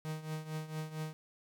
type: tone with tremolo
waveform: 45% pulse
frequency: 156.2 Hz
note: D#3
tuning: 7 cents sharp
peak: -35 dBFS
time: 0.05-1.13 s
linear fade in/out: 0 ms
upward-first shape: triangle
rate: 4.4 Hz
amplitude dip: 80%
effects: none